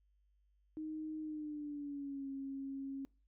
sine tone with pitch glide, 311.1 to 272.4 Hz, D#4 to C#4, 0 to -30 cents, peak -40 dBFS, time 0.77-3.05 s, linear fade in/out 0 ms, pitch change -230 cents, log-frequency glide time 1.2-2.29 s, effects noise-tail reverb RT60 0.3 s tail -24 dB re dry + added 50 Hz sine -70 dBFS peak until 3.27 s

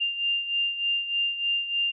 sine beating tone pair, 2794 / 2797.3 Hz, F7 / F7, 0 / +2 cents, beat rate 3.3 Hz, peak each -25 / -31 dBFS, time 0-1.92 s, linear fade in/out 20 ms, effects none

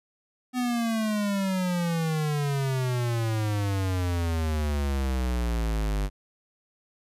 square exponential sweep, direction down, 253.2 to 48.81 Hz, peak -25 dBFS, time 0.53-6.1 s, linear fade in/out 50 ms, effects resampled to 32000 Hz

